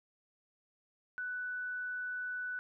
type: tone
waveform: sine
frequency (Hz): 1489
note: F#6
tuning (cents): +11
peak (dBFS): -36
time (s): 1.18-2.59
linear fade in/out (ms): 0
effects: none